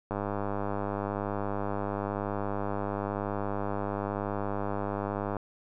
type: click train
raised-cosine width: 1 ms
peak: -18 dBFS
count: 532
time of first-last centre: 0.11-5.367 s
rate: 101 Hz
effects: none